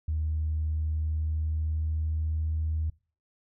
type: tone with pitch glide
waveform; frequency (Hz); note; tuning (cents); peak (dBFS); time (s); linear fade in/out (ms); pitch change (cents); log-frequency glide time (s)
sine; 77.78 to 78.73; D#2 to D#2; 0 to +21; -25; 0.08-2.9; 5; +21; 0.74-2.47
effects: noise-tail reverb RT60 0.4 s tail -25 dB re dry + tanh soft clip ceiling -21 dBFS